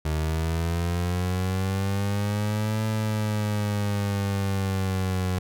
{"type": "linear two-way sweep", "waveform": "30% pulse", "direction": "up then down", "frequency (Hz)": [76.4, 109.7, 91.4], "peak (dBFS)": -21, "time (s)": [0.05, 5.39], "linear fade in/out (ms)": 5, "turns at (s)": 2.85, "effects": []}